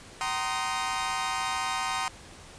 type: chord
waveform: sawtooth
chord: C minor seventh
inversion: second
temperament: equal with one note detuned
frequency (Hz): 764.3 / 932.3 / 1046.5 / 1244.5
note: G5 / Bb5 / C6 / Eb6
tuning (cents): -44 / 0 / 0 / 0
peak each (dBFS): -30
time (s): 0.21-2.08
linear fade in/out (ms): 0
effects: pink hiss -48 dBFS RMS until 2.58 s + resampled to 22050 Hz

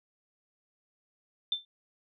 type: tone with exponential decay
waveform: sine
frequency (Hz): 3554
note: A7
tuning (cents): +17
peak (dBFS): -23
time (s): 1.52-1.65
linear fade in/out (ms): 2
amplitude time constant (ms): 28
effects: none

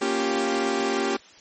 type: chord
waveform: sawtooth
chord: G half-diminished seventh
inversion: first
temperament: equal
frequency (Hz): 233.1 / 277.2 / 349.2 / 392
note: Bb3 / Db4 / F4 / G4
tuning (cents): 0 / 0 / 0 / 0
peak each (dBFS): -26 / -25 / -27 / -21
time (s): 0.01-1.17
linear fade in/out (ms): 10
effects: white hiss -50 dBFS RMS until 1.4 s + MP3 32 kbps

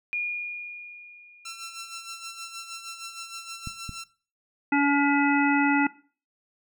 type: tone with exponential decay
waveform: sine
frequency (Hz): 2432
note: D#7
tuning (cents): -40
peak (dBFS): -25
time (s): 0.13-2.07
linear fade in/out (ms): 0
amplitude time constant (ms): 420
type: tone with tremolo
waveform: 10% pulse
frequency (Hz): 1348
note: E6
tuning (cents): +38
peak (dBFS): -27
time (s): 1.45-4.04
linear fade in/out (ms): 5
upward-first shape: sine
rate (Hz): 6.4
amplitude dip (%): 60
type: clicks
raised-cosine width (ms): 5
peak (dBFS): -23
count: 2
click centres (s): 3.673 / 3.893
type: harmonic tone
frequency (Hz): 284.3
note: C#4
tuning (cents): +44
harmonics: 1 / 3 / 5 / 7 / 9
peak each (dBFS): -21 / -26 / -28 / -29 / -31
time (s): 4.72-5.87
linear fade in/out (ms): 5
effects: noise-tail reverb RT60 0.4 s tail -19 dB re dry

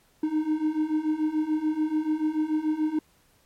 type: beating tone pair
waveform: triangle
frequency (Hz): 305.2 / 312.1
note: D#4 / D#4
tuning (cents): -33 / +5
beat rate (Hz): 6.9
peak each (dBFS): -26 / -23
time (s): 0.23-2.99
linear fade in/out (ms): 5
effects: pink hiss -63 dBFS RMS until 3.45 s + MP3 64 kbps

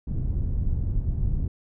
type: low-pass noise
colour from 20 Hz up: pink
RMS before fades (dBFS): -25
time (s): 0.07-1.48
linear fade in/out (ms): 5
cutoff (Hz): 110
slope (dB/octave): 12
effects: none

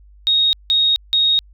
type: tone bursts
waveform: sine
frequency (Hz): 3746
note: A#7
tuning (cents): +8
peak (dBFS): -12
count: 3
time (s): 0.27-1.39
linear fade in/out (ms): 0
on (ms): 260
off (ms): 170
effects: added 50 Hz sine -43 dBFS peak until 1.53 s

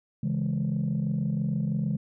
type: chord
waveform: sine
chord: C# minor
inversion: none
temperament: equal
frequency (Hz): 138.59 / 164.81 / 207.7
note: C#3 / E3 / G#3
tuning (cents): 0 / 0 / 0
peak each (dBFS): -28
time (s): 0.23-1.97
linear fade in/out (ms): 5
effects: tanh soft clip ceiling -20 dBFS

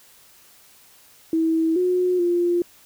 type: tone with pitch steps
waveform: sine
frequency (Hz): 324.2 / 362.5 / 348.7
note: E4 / F#4 / F4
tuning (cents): -29 / -35 / -3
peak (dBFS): -17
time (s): 1.33-2.62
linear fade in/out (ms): 2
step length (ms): 430
effects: white hiss -52 dBFS RMS until 2.85 s

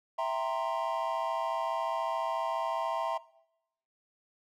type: chord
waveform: triangle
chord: C dominant seventh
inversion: first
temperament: equal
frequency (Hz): 659.3 / 784 / 932.3 / 1046.5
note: E5 / G5 / Bb5 / C6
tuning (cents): 0 / 0 / 0 / 0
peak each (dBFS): -31 / -36 / -32 / -34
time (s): 0.18-3.18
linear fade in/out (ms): 10
effects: noise-tail reverb RT60 0.8 s tail -20 dB re dry

